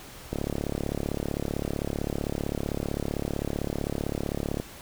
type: click train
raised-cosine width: 2 ms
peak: -15 dBFS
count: 153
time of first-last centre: 0.33-4.6 s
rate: 35.6 Hz
effects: pink hiss -45 dBFS RMS until 4.81 s